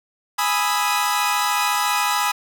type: chord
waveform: sawtooth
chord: E major seventh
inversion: first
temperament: equal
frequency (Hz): 830.6 / 987.8 / 1244.5 / 1318.5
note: G#5 / B5 / D#6 / E6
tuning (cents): 0 / 0 / 0 / 0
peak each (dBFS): -20 / -19 / -20 / -24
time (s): 0.38-2.32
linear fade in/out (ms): 10
effects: none